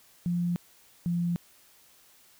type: tone pair in turn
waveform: sine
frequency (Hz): 174.3 / 172.8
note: F3 / F3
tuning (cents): -3 / -18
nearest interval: unison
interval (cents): 15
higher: first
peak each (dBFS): -25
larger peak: neither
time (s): 0.26-0.56 / 1.06-1.36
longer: neither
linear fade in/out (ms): 0
effects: white hiss -59 dBFS RMS until 2.39 s